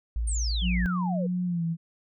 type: tone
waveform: sine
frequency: 56.9 Hz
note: A#1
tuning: 41 cents flat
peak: -25 dBFS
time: 0.16-0.86 s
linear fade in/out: 0 ms
type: exponential sweep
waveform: sine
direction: down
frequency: 9230 to 466.2 Hz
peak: -31 dBFS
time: 0.27-1.27 s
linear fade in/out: 10 ms
type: tone with pitch glide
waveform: sine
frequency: 179.9 to 165.92 Hz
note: F#3 to E3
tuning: -48 to +12 cents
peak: -25 dBFS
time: 0.61-1.77 s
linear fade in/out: 50 ms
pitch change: -140 cents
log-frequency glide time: 1.45-1.64 s
effects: none